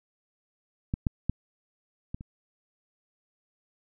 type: clicks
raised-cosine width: 5 ms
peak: -15 / -12 / -13 / -21 / -28 dBFS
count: 5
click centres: 0.939 / 1.068 / 1.296 / 2.145 / 2.209 s
effects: none